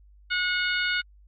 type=harmonic tone; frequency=727 Hz; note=F#5; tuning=31 cents flat; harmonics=2 / 3 / 4 / 5 / 6; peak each=-26 / -30 / -32 / -34 / -36 dBFS; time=0.3-1.02 s; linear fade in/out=20 ms; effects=added 50 Hz sine -51 dBFS peak until 1.27 s + AAC 48 kbps